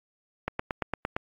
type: click train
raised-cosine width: 0.5 ms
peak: -13 dBFS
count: 7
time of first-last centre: 0.48-1.165 s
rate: 8.76 Hz
effects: AAC 64 kbps